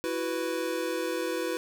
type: chord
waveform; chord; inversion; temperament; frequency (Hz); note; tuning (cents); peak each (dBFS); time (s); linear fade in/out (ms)
square; E suspended second; none; equal; 329.6 / 370 / 493.9; E4 / F#4 / B4; 0 / 0 / 0; -34 / -35 / -33; 0.04-1.57; 0
effects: none